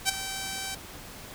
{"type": "tone with ADSR envelope", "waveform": "5% pulse", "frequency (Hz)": 774, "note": "G5", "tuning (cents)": -22, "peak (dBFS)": -8, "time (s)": [0.05, 0.75], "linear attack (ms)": 40, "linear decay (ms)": 11, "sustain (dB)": -13, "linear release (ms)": 6, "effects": ["pink hiss -44 dBFS RMS until 1.34 s"]}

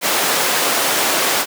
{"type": "high-pass noise", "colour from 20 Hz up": "pink", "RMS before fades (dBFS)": -17, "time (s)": [0.01, 1.46], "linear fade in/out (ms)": 50, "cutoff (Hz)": 440, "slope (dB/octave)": 12, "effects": []}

